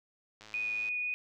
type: click train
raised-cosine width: 0.2 ms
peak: -33 dBFS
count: 52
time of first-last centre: 0.41-0.887 s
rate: 107 Hz
type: tone with vibrato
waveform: sine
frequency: 2473 Hz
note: D#7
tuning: 11 cents flat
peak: -31 dBFS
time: 0.54-1.14 s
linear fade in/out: 0 ms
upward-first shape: triangle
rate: 3.9 Hz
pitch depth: 8 cents each way
effects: none